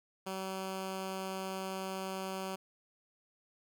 10% pulse tone, 190.3 Hz, F#3, 49 cents sharp, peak -29 dBFS, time 0.26-2.56 s, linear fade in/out 10 ms, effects none

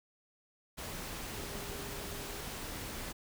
sine tone in noise, 404.7 Hz, G#4, 45 cents flat, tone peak -49 dBFS, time 1.35-2.42 s, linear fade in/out 20 ms, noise pink, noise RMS -42 dBFS, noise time 0.77-3.13 s, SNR -10 dB, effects none

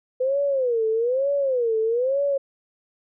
sine tone with vibrato, 500 Hz, B4, 21 cents sharp, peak -19 dBFS, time 0.2-2.38 s, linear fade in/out 10 ms, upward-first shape sine, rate 1.1 Hz, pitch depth 220 cents each way, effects none

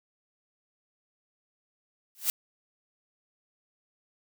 blue noise with exponential growth, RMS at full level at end -22 dBFS, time 2.15-2.3 s, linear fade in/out 0 ms, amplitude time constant 31 ms, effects none

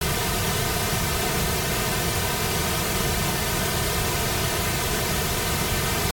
pink noise with comb filter, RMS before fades -24 dBFS, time 0.01-6.11 s, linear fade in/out 5 ms, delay 3.6 ms, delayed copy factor -0.8, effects AAC 64 kbps

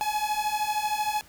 45% pulse beating tone pair, 840 / 853 Hz, G#5 / G#5, +19 / +46 cents, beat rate 13 Hz, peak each -29 / -28 dBFS, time 0.01-1.21 s, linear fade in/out 0 ms, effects pink hiss -53 dBFS RMS until 1.28 s

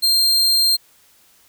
40% pulse tone, 4186 Hz, C8, in tune, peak -12 dBFS, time 0.02-0.77 s, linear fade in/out 20 ms, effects white hiss -54 dBFS RMS until 1.48 s

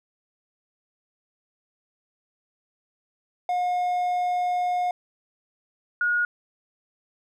triangle / sine tone pair in turn, 718 / 1442.2 Hz, F5 / F#6, +48 / -45 cents, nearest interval octave, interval 1207 cents, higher second, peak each -20 dBFS, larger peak neither, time 3.49-4.91 / 6.01-6.25 s, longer first, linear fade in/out 2 ms, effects none

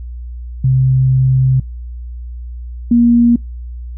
sine tone pair in turn, 130.81 / 236.9 Hz, C3 / A#3, 0 / +28 cents, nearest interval minor seventh, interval 1028 cents, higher second, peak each -8 / -6 dBFS, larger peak second, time 0.64-1.6 / 2.91-3.36 s, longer first, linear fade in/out 5 ms, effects noise-tail reverb RT60 0.2 s tail -26 dB re dry + added 60 Hz sine -24 dBFS peak until 3.97 s

